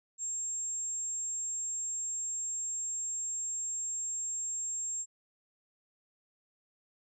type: tone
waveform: sine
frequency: 7500 Hz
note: A#8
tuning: 10 cents sharp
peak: -33 dBFS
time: 0.18-5.06 s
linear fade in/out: 50 ms
effects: none